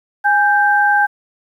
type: tone pair together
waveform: sine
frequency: 823.5 / 1568 Hz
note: G#5 / G6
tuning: -15 / 0 cents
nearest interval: major seventh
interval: 1115 cents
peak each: -13 dBFS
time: 0.24-1.07 s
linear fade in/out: 20 ms
effects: 8-bit